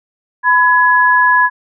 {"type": "tone pair together", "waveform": "sine", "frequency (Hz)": [1000, 1681.8], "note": ["B5", "G#6"], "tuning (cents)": [21, 21], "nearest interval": "major sixth", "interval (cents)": 900, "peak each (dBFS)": -10, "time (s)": [0.43, 1.5], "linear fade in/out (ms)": 50, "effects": []}